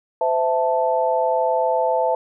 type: chord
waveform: sine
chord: A minor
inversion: first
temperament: equal with one note detuned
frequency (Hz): 511.9 / 659.3 / 880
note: C5 / E5 / A5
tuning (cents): -38 / 0 / 0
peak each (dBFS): -21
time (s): 0.21-2.15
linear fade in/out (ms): 2
effects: none